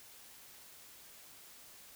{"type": "silence", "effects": ["white hiss -56 dBFS RMS until 1.95 s"]}